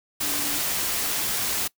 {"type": "tone in noise", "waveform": "sine", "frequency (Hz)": 290, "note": "D4", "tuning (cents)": -22, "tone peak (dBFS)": -36, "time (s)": [0.22, 0.59], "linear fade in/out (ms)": 10, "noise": "white", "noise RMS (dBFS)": -26, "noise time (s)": [0.2, 1.68], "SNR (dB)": -13, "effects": ["noise-tail reverb RT60 0.1 s tail -22 dB re dry"]}